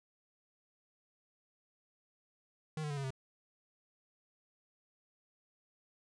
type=tone with pitch steps; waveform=square; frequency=155.56 / 149.48 / 143.64 / 138.03 / 132.64 Hz; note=D#3 / D3 / D3 / C#3 / C3; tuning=0 / +31 / -38 / -7 / +24 cents; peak=-37 dBFS; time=2.77-3.105 s; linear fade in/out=2 ms; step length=67 ms; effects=resampled to 22050 Hz